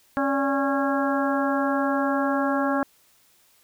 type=harmonic tone with a mistuned harmonic; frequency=274 Hz; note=C#4; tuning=20 cents flat; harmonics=1 / 2 / 3 / 4 / 5 / 6; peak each=-24 / -27 / -29 / -30 / -31 / -32 dBFS; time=0.17-2.83 s; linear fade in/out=0 ms; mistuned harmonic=2; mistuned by=+77 cents; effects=white hiss -60 dBFS RMS until 3.63 s